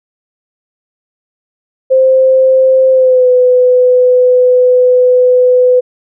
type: tone with pitch glide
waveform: sine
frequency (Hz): 523.3 to 501.1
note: C5 to B4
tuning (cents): 0 to +25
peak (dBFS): -4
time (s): 1.9-5.81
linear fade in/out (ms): 20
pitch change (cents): -75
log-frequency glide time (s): 2.91-3.29
effects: none